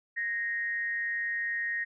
sine tone with frequency modulation, 1864.7 Hz, A#6, in tune, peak -29 dBFS, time 0.16-1.85 s, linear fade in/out 20 ms, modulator 196 Hz, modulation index 0.41, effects none

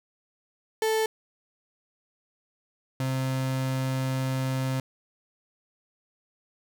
35% pulse tone pair in turn, 440 / 131.49 Hz, A4 / C3, 0 / +9 cents, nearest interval octave + major sixth, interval 2091 cents, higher first, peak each -21 / -24 dBFS, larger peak first, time 0.82-1.06 / 3-4.8 s, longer second, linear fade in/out 2 ms, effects none

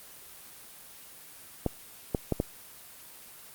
clicks, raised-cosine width 2 ms, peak -12 dBFS, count 4, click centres 1.663 / 2.148 / 2.323 / 2.401 s, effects white hiss -49 dBFS RMS until 3.54 s + Opus 24 kbps

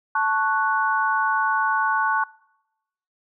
sine chord, F# minor, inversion first, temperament equal, 880 / 1108.7 / 1480 Hz, A5 / C#6 / F#6, 0 / 0 / 0 cents, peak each -23 dBFS, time 0.15-2.24 s, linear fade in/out 5 ms, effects noise-tail reverb RT60 0.9 s tail -24 dB re dry

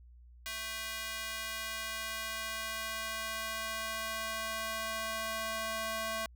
square tone with high-pass filter sweep, 221.2 Hz, A3, 9 cents sharp, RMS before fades -38 dBFS, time 0.46-6.26 s, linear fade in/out 0 ms, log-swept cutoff 1900 to 810 Hz, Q 0.9, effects added 60 Hz sine -53 dBFS peak until 6.35 s

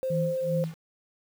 sine tone, 523.3 Hz, C5, in tune, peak -26 dBFS, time 0.03-0.64 s, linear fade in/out 0 ms
sine tone with tremolo, 162 Hz, E3, 30 cents flat, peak -25 dBFS, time 0.1-0.76 s, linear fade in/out 5 ms, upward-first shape sine, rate 2.6 Hz, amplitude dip 100%
effects 8-bit

